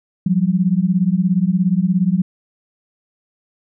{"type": "beating tone pair", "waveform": "sine", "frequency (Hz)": [174.61, 191.61], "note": ["F3", "G3"], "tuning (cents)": [0, -39], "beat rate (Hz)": 17, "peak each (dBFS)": -16, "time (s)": [0.26, 2.22], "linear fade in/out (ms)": 5, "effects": []}